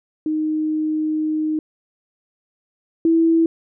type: tone pair in turn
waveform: sine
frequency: 310 / 328.4 Hz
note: D#4 / E4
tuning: -6 / -6 cents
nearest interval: minor second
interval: 100 cents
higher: second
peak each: -18 / -12 dBFS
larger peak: second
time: 0.26-1.59 / 3.05-3.46 s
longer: first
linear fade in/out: 2 ms
effects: none